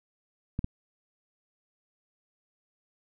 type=clicks; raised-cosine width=5 ms; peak=-17 dBFS; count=2; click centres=0.591 / 0.644 s; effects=none